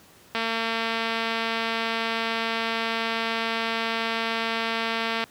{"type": "click train", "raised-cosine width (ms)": 0.3, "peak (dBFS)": -11, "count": 1111, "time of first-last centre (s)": [0.35, 5.24], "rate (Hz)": 227, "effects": ["pink hiss -53 dBFS RMS until 5.3 s", "high-pass 100 Hz 12 dB/octave"]}